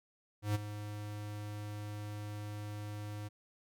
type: tone with ADSR envelope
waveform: square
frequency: 104.5 Hz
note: G#2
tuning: 11 cents sharp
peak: -29 dBFS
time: 0.42-3.29 s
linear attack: 130 ms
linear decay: 20 ms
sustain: -12 dB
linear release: 20 ms
effects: none